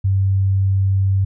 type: tone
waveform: sine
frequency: 96.8 Hz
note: G2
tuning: 21 cents flat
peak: -13 dBFS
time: 0.04-1.25 s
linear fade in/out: 10 ms
effects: none